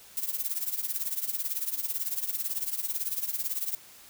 violet noise with tremolo, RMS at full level -28 dBFS, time 0.17-3.75 s, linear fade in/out 0 ms, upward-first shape triangle, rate 18 Hz, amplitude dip 90%, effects white hiss -52 dBFS RMS until 4.09 s

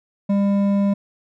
sine tone with hard clipping, 200 Hz, G3, 35 cents sharp, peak -17 dBFS, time 0.29-0.94 s, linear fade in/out 10 ms, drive 8 dB, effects none

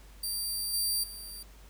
15% pulse tone with level steps, 4699 Hz, D8, in tune, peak -25 / -21 / -35 dBFS, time 0.23-1.43 s, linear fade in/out 5 ms, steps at 0.73 / 1.03 s, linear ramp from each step 10 ms, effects added 50 Hz sine -50 dBFS peak until 1.69 s + pink hiss -58 dBFS RMS until 1.69 s

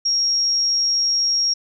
sine tone, 5588 Hz, F8, in tune, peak -16 dBFS, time 0.05-1.54 s, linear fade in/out 10 ms, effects none

